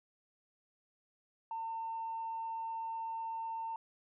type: tone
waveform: sine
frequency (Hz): 904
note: A5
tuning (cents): +47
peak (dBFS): -36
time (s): 1.51-3.76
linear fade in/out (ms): 2
effects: tanh soft clip ceiling -32 dBFS